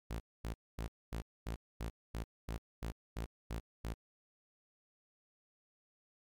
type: tone bursts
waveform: sawtooth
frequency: 56 Hz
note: A1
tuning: 31 cents sharp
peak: -34 dBFS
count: 12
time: 0.1-3.94 s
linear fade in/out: 10 ms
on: 100 ms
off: 240 ms
effects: MP3 96 kbps